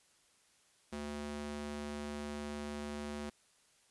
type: tone with high-pass filter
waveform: square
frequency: 73.42 Hz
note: D2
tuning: in tune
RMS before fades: -42 dBFS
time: 0.92-3.3 s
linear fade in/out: 10 ms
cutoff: 190 Hz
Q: 1.1
effects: white hiss -69 dBFS RMS until 3.9 s + resampled to 24000 Hz